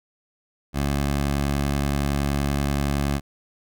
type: tone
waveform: 15% pulse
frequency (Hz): 70.6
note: C#2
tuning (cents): +32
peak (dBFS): -15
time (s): 0.73-3.21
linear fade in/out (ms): 50
effects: none